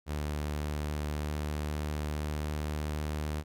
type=tone with pitch glide; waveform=sawtooth; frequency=74.5 to 75.71 Hz; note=D2 to D#2; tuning=+25 to -47 cents; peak=-28 dBFS; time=0.06-3.44 s; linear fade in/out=50 ms; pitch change=+28 cents; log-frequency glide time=0.4-3.28 s; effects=none